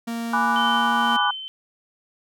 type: tone with pitch glide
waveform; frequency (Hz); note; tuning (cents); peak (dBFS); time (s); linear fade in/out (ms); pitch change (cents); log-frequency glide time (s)
45% pulse; 231.8 to 233.5; A#3 to A#3; -10 to +3; -26; 0.07-1.17; 10; +13; 0.32-0.97
type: chord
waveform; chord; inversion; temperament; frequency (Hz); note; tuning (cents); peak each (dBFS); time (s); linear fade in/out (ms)
sine; G# half-diminished seventh; none; equal; 830.6 / 987.8 / 1174.7 / 1480; G#5 / B5 / D6 / F#6; 0 / 0 / 0 / 0; -24; 0.33-1.31; 5
type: tone with tremolo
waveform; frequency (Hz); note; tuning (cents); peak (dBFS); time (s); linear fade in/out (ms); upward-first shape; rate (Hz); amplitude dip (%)
sine; 3079; G7; -32; -24; 0.56-1.48; 0; sine; 2; 60
effects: none